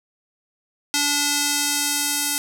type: tone with band-pass filter sweep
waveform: square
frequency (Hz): 289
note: D4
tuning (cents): -28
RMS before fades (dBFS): -22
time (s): 0.94-2.38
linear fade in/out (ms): 0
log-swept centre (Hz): 6200 to 10000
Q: 0.96
effects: none